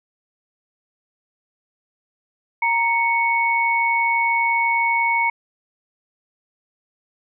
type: tone pair together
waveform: sine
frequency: 932.1 / 2217 Hz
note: A#5 / C#7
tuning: 0 / 0 cents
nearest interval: octave + minor third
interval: 1500 cents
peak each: -19 dBFS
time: 2.62-5.3 s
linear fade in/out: 5 ms
effects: none